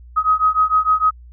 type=beating tone pair; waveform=sine; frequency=1260 / 1266.6 Hz; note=D#6 / D#6; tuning=+21 / +30 cents; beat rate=6.6 Hz; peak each=-16 / -16 dBFS; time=0.16-1.11 s; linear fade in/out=20 ms; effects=added 60 Hz sine -38 dBFS peak until 1.32 s